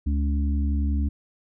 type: harmonic tone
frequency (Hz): 71.2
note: C#2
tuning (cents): +47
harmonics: 1 / 3 / 4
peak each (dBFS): -21 / -31 / -33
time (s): 0.06-1.09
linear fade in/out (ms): 10
effects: none